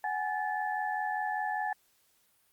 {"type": "tone cluster", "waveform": "sine", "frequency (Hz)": [747, 832, 1741], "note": ["F#5", "G#5", "A6"], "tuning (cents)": [16, 3, -19], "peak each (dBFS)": [-35, -33, -36], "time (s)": [0.04, 1.73], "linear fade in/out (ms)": 2, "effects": ["white hiss -69 dBFS RMS until 2.52 s", "Opus 48 kbps"]}